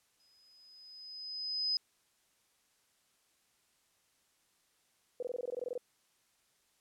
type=tone with exponential growth; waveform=sine; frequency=5030 Hz; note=D#8; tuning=18 cents sharp; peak=-28 dBFS; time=0.2-1.77 s; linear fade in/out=1 ms; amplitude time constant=340 ms
type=tone bursts; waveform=sine; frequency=493.9 Hz; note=B4; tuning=in tune; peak=-34 dBFS; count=13; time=5.2-5.778 s; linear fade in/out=2 ms; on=26 ms; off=20 ms
effects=white hiss -73 dBFS RMS until 6.8 s + low-pass 11000 Hz 12 dB/octave